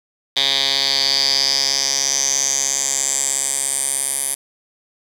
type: tone with band-pass filter sweep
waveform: 10% pulse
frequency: 136.9 Hz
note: C#3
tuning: 21 cents flat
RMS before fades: -19 dBFS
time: 0.36-4.35 s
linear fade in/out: 10 ms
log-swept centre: 3800 to 10000 Hz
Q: 6.4
effects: 7-bit